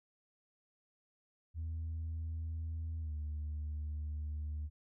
sine tone with pitch glide, 80.9 to 75.48 Hz, E2 to D2, -32 to +48 cents, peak -35 dBFS, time 1.54-4.7 s, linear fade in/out 50 ms, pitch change -120 cents, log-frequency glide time 3-3.13 s, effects tanh soft clip ceiling -35 dBFS

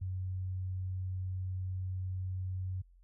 sine tone, 92.9 Hz, F#2, 7 cents sharp, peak -34 dBFS, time 0.01-2.82 s, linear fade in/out 10 ms, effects added 44 Hz sine -58 dBFS peak until 3.03 s

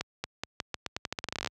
accelerating click train, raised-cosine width 0.2 ms, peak -14 dBFS, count 20, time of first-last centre 0.01-1.473 s, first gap 230 ms, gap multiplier 0.85, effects high-pass 60 Hz 12 dB/octave

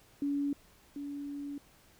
sine tone pair in turn, 284.2 / 285.3 Hz, C#4 / C#4, +43 / +50 cents, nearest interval unison, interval 7 cents, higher second, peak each -29 / -37 dBFS, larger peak first, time 0.22-0.53 / 0.96-1.58 s, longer second, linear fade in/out 2 ms, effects pink hiss -62 dBFS RMS until 1.99 s

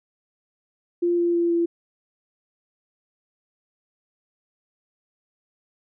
sine tone with pitch steps, 347.3 / 344.7 / 342.1 / 339.6 Hz, F4 / F4 / F4 / F4, -10 / -23 / -36 / -48 cents, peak -18 dBFS, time 1.02-1.66 s, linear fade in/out 10 ms, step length 160 ms, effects none

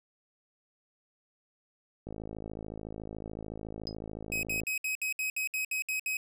click train, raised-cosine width 2 ms, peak -27 dBFS, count 139, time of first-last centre 2.07-4.635 s, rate 53.8 Hz
sine tone with exponential decay, 5020 Hz, D#8, 15 cents sharp, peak -31 dBFS, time 3.87-3.95 s, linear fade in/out 0 ms, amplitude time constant 16 ms
45% pulse tone bursts, 2536 Hz, D#7, 32 cents sharp, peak -30 dBFS, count 11, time 4.32-6.17 s, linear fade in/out 2 ms, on 110 ms, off 64 ms
effects none

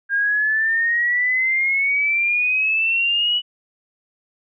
sine exponential sweep, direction up, 1606 to 2960 Hz, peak -16 dBFS, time 0.09-3.42 s, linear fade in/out 50 ms, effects none

